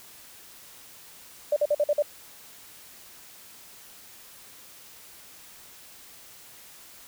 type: tone bursts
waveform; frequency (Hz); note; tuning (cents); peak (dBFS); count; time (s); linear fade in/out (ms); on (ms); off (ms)
sine; 590; D5; +8; -19; 6; 1.52-2.024; 5; 44; 48
effects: white hiss -49 dBFS RMS until 7.07 s